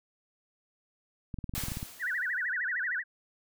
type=clicks; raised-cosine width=5 ms; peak=-24 dBFS; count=11; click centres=1.342 / 1.387 / 1.442 / 1.494 / 1.538 / 1.58 / 1.637 / 1.684 / 1.719 / 1.771 / 1.829 s
type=noise with exponential decay; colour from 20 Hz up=white; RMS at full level=-34 dBFS; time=1.55-2.52 s; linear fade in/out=0 ms; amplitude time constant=210 ms
type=tone with vibrato; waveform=sine; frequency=1700 Hz; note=G#6; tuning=40 cents sharp; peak=-29 dBFS; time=1.99-3.04 s; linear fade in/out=50 ms; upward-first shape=sine; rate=13 Hz; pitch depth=260 cents each way
effects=none

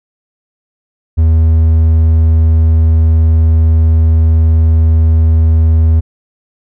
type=tone; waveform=triangle; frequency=80.4 Hz; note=E2; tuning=43 cents flat; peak=-3 dBFS; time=1.17-6.01 s; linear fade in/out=20 ms; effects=none

